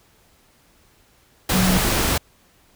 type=tone in noise; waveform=sine; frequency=185 Hz; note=F#3; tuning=in tune; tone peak=-17 dBFS; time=1.53-1.78 s; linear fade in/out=5 ms; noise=pink; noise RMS=-20 dBFS; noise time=1.49-2.18 s; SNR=0 dB; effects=pink hiss -57 dBFS RMS until 2.75 s